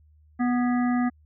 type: harmonic tone with a mistuned harmonic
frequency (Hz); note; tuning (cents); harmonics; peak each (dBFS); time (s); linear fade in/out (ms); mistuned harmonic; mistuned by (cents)
245.8; B3; -8; 1 / 3 / 5 / 7 / 8; -21 / -31 / -35 / -38 / -39; 0.39-1.1; 20; 7; -51
effects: added 76 Hz sine -54 dBFS peak until 1.25 s